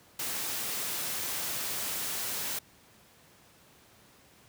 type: noise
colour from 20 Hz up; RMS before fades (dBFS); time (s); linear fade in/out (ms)
white; -34; 0.19-2.59; 5
effects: pink hiss -59 dBFS RMS until 4.48 s + high-pass 80 Hz 12 dB/octave